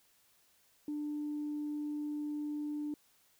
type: tone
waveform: sine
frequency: 296.9 Hz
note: D4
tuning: 19 cents sharp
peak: -34 dBFS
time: 0.88-2.94 s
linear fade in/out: 2 ms
effects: tanh soft clip ceiling -31 dBFS + white hiss -69 dBFS RMS until 3.39 s